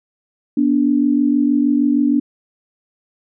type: tone pair together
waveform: sine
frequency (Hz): 243.5 / 289.9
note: B3 / D4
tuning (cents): -24 / -22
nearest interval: minor third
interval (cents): 302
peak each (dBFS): -16 / -14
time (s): 0.57-2.2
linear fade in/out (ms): 5
effects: none